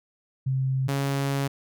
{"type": "tone pair in turn", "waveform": ["sine", "sawtooth"], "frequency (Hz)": [132.3, 138.65], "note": ["C3", "C#3"], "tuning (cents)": [20, 1], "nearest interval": "minor second", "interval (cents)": 81, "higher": "second", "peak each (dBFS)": [-22, -20], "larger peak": "second", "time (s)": [[0.46, 0.88], [0.88, 1.48]], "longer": "second", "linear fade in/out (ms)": 10, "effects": []}